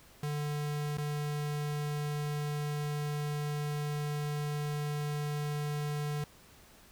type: tone with dropouts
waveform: square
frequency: 147.7 Hz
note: D3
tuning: 10 cents sharp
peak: -33 dBFS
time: 0.23-6.24 s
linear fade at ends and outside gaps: 2 ms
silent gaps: 0.972-0.983 s
effects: pink hiss -58 dBFS RMS until 6.91 s